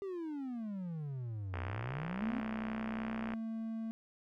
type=exponential two-way sweep; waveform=triangle; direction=down then up; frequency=402.4 to 84.7 to 272.2 Hz; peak=-36 dBFS; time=0.02-2.4 s; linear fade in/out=0 ms; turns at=1.61 s
type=click train; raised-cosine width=0.5 ms; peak=-26 dBFS; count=114; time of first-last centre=1.54-3.337 s; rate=62.9 Hz
type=tone with pitch glide; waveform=triangle; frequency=220 to 224.1 Hz; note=A3 to A3; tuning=0 to +32 cents; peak=-35 dBFS; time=2.22-3.91 s; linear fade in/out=0 ms; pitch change=+32 cents; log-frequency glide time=2.63-3.26 s
effects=none